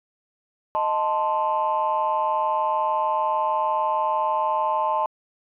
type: chord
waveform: sine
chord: A diminished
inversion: second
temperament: equal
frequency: 622.3 / 880 / 1046.5 Hz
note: Eb5 / A5 / C6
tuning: 0 / 0 / 0 cents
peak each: -26 / -22 / -24 dBFS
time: 0.75-5.06 s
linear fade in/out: 0 ms
effects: tanh soft clip ceiling -13 dBFS